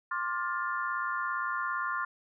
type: chord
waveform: sine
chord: D minor seventh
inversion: third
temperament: just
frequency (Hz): 1057.2 / 1174.7 / 1409.6 / 1762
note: C6 / D6 / F6 / A6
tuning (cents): +18 / 0 / +16 / +2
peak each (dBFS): -34 / -37 / -34 / -38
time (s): 0.11-2.05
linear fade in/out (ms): 5
effects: none